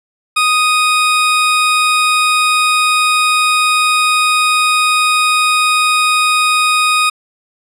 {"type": "tone", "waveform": "20% pulse", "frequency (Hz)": 1244.5, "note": "D#6", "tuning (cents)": 0, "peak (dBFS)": -5, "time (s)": [0.36, 7.1], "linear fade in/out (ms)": 10, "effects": ["low-pass 12000 Hz 12 dB/octave"]}